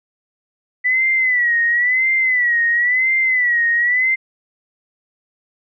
sine tone with vibrato, 1975.5 Hz, B6, in tune, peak -13 dBFS, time 0.84-4.16 s, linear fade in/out 20 ms, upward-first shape sine, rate 0.97 Hz, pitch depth 100 cents each way, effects none

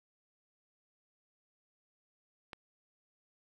click, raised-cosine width 0.3 ms, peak -27 dBFS, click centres 2.532 s, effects 9-bit

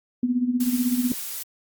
sine tone with tremolo, 246.9 Hz, B3, in tune, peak -17 dBFS, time 0.23-1.12 s, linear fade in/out 2 ms, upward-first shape sine, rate 16 Hz, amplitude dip 70%
blue noise, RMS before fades -32 dBFS, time 0.6-1.43 s, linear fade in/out 5 ms
effects Opus 48 kbps

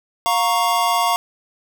square chord, Bb minor, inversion second, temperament equal with one note detuned, 704.1 / 932.3 / 1108.7 Hz, F5 / Bb5 / Db6, +14 / 0 / 0 cents, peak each -21 dBFS, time 0.26-1.16 s, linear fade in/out 0 ms, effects 9-bit

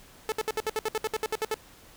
sawtooth tone bursts, 435.9 Hz, A4, 16 cents flat, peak -22 dBFS, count 14, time 0.29-1.542 s, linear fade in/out 0 ms, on 30 ms, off 64 ms, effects pink hiss -53 dBFS RMS until 1.96 s

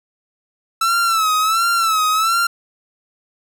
45% pulse tone with vibrato, 1318.5 Hz, E6, in tune, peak -14 dBFS, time 0.81-2.47 s, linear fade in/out 5 ms, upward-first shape sine, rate 1.4 Hz, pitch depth 84 cents each way, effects none

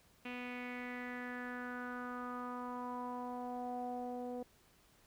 sawtooth tone with low-pass filter sweep, 246.9 Hz, B3, in tune, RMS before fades -43 dBFS, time 0.25-4.43 s, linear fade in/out 5 ms, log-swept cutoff 2600 to 600 Hz, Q 5.1, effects pink hiss -68 dBFS RMS until 5.06 s

